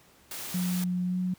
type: noise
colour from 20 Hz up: white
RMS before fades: -38 dBFS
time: 0.31-0.84 s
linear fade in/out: 2 ms
type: tone with pitch glide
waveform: sine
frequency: 180 to 182.62 Hz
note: F#3 to F#3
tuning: -47 to -22 cents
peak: -26 dBFS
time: 0.54-1.34 s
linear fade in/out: 5 ms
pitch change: +25 cents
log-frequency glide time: 1.05-1.17 s
effects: pink hiss -59 dBFS RMS until 1.38 s + high-pass 60 Hz 12 dB/octave